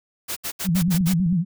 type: noise bursts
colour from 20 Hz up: white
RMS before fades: -28 dBFS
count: 6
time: 0.28-1.14 s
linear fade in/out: 20 ms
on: 85 ms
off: 70 ms
type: tone with vibrato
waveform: sine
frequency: 176.2 Hz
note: F3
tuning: 16 cents sharp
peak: -17 dBFS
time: 0.64-1.45 s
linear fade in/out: 50 ms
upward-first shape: sine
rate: 9 Hz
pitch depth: 150 cents each way
type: click train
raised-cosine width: 5 ms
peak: -22 dBFS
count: 11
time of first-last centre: 0.69-1.327 s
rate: 15.7 Hz
effects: none